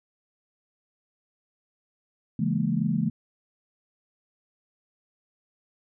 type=chord; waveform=sine; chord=A# half-diminished seventh; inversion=first; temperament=just; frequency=139.85 / 167.82 / 209.8 / 233.1 Hz; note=C#3 / E3 / G#3 / A#3; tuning=+16 / +31 / +18 / 0 cents; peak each=-30 / -27 / -27 / -29 dBFS; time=2.39-3.1 s; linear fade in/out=5 ms; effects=none